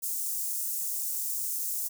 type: high-pass noise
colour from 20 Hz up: white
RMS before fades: -32 dBFS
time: 0.02-1.89 s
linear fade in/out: 20 ms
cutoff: 6800 Hz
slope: 24 dB/octave
effects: none